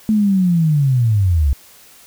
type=linear sweep; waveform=sine; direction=down; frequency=220 to 64.7 Hz; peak=-11 dBFS; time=0.09-1.53 s; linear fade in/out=0 ms; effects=white hiss -45 dBFS RMS until 2.06 s